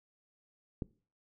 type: click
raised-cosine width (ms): 3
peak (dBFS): -22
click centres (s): 0.822
effects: noise-tail reverb RT60 0.4 s tail -22 dB re dry